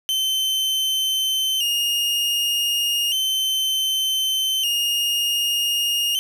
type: tone with vibrato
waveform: 40% pulse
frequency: 2960 Hz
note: F#7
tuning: in tune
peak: -18 dBFS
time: 0.09-6.19 s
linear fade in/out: 0 ms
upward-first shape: square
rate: 0.33 Hz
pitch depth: 69 cents each way
effects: none